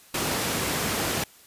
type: high-pass noise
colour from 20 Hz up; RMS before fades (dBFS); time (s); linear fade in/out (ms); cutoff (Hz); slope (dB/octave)
pink; -27; 0.14-1.24; 5; 110; 12
effects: white hiss -53 dBFS RMS until 1.46 s + resampled to 32000 Hz